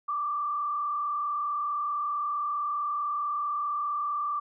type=tone with frequency modulation; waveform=sine; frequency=1174.7 Hz; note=D6; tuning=in tune; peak=-27 dBFS; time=0.08-4.4 s; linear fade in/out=10 ms; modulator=35.4 Hz; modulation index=0.82; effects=none